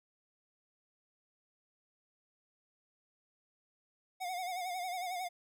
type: tone with vibrato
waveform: square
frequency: 726 Hz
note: F#5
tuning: 33 cents flat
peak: -37 dBFS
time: 4.2-5.29 s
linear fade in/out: 20 ms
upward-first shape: sine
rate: 11 Hz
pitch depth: 68 cents each way
effects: none